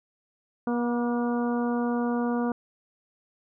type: harmonic tone with a mistuned harmonic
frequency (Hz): 239.9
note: A#3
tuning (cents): +50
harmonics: 1 / 2 / 3 / 4 / 5 / 6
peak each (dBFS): -25 / -31 / -35 / -37 / -39 / -41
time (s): 0.67-2.52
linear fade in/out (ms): 2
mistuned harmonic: 5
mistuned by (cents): -24
effects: none